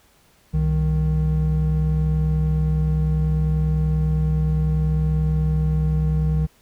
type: tone pair together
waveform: triangle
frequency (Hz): 65.41 / 155.57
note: C2 / D#3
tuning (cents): 0 / 0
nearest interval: octave + minor third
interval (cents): 1500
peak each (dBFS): -19 / -17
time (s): 0.53-6.47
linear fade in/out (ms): 20
effects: pink hiss -57 dBFS RMS until 6.61 s